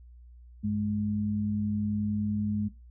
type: tone pair together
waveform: sine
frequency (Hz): 98.97 / 209.7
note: G2 / G#3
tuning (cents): +17 / +17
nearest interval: octave + minor second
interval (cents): 1300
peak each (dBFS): -33 / -27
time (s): 0.63-2.69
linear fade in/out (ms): 20
effects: noise-tail reverb RT60 0.2 s tail -17 dB re dry + added 60 Hz sine -48 dBFS peak until 2.9 s